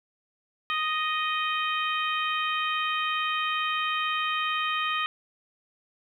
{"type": "harmonic tone", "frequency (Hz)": 622.3, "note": "D#5", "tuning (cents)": 0, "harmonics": [2, 3, 4, 5, 6], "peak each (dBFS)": [-28, -33, -32, -33, -39], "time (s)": [0.7, 5.06], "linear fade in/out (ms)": 0, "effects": ["10-bit"]}